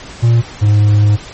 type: tone pair in turn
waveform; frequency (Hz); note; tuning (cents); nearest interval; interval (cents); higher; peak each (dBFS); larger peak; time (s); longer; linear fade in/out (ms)
triangle; 117.2 / 104.23; A#2 / G#2; +10 / +7; major second; 203; first; -4; neither; 0.22-0.42 / 0.61-1.17; second; 20
effects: pink hiss -32 dBFS RMS until 1.33 s + MP3 32 kbps